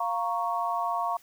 sine chord, Bb minor, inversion second, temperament equal, 698.5 / 932.3 / 1108.7 Hz, F5 / Bb5 / Db6, 0 / 0 / 0 cents, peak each -30 / -31 / -30 dBFS, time 0-1.17 s, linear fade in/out 5 ms, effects white hiss -58 dBFS RMS until 1.22 s

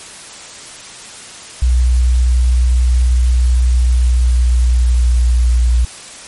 sine tone with pitch glide, 61.74 to 60.05 Hz, B1 to B1, 0 to -48 cents, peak -8 dBFS, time 1.62-5.85 s, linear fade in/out 5 ms, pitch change -48 cents, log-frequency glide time 3.71-5.66 s, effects white hiss -33 dBFS RMS until 6.27 s + MP3 48 kbps

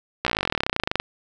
slowing click train, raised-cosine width 0.3 ms, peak -5 dBFS, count 29, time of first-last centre 0.25-1 s, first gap 15 ms, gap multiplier 1.04, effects none

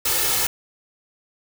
white noise with comb filter, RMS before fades -21 dBFS, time 0.05-0.47 s, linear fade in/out 5 ms, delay 2.3 ms, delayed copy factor +0.75, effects none

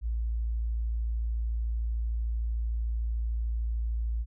sine tone, 56.7 Hz, A#1, 47 cents flat, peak -27 dBFS, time 0.01-4.26 s, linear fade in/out 50 ms, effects none

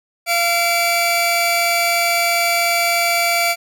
sawtooth tone pair together, 689 / 2311 Hz, F5 / D7, -24 / -28 cents, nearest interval octave + major sixth, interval 2096 cents, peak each -14 dBFS, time 0.26-3.56 s, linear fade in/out 50 ms, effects none

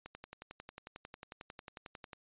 click train, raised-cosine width 0.3 ms, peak -30 dBFS, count 24, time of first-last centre 0.06-2.132 s, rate 11.1 Hz, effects resampled to 8000 Hz

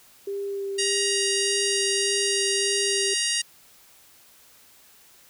sine tone with vibrato, 396.7 Hz, G4, 21 cents sharp, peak -27 dBFS, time 0.27-3.14 s, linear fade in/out 5 ms, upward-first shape sine, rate 1.7 Hz, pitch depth 12 cents each way
harmonic tone, 944 Hz, A#5, 22 cents sharp, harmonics 2 / 3 / 4 / 5 / 6 / 7 / 8 / 9 / 10, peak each -32 / -29 / -33 / -29 / -32 / -31 / -39 / -32 / -32 dBFS, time 0.78-3.42 s, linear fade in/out 10 ms
effects white hiss -54 dBFS RMS until 5.29 s

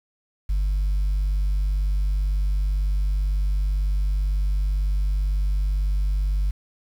sine tone, 49 Hz, G1, in tune, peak -17 dBFS, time 0.49-6.51 s, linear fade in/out 10 ms, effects tanh soft clip ceiling -18 dBFS + 8-bit

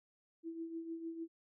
sine tone with tremolo, 329.6 Hz, E4, in tune, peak -38 dBFS, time 0.43-1.28 s, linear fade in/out 50 ms, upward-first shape triangle, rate 6.6 Hz, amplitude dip 65%, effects none

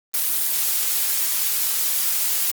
blue noise with amplitude modulation, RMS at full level -20 dBFS, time 0.14-2.51 s, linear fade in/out 0 ms, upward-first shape sine, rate 40.8 Hz, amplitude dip 25%, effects Opus 24 kbps

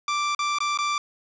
sawtooth tone with dropouts, 1174.7 Hz, D6, in tune, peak -19 dBFS, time 0.08-0.98 s, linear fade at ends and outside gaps 2 ms, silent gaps 0.349-0.391 / 0.586-0.604 / 0.775-0.787 s, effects resampled to 16000 Hz + 8-bit

